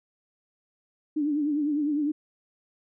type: tone with vibrato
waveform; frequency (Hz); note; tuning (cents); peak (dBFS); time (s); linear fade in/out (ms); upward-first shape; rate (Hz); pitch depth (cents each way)
sine; 295.4; D4; +10; -23; 1.16-2.12; 10; triangle; 9.9; 89
effects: none